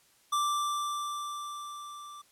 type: tone with level ramp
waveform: square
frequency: 1174.7 Hz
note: D6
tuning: in tune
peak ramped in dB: -26 to -45 dBFS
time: 0.32-2.22 s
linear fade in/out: 10 ms
effects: white hiss -64 dBFS RMS until 2.31 s + low-pass 12000 Hz 12 dB/octave